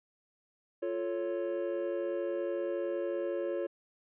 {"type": "chord", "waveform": "triangle", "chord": "F augmented", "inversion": "none", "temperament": "equal", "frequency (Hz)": [349.2, 440, 554.4], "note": ["F4", "A4", "C#5"], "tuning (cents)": [0, 0, 0], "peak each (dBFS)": [-33, -37, -33], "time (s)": [0.82, 3.67], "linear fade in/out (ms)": 10, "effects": ["resampled to 8000 Hz"]}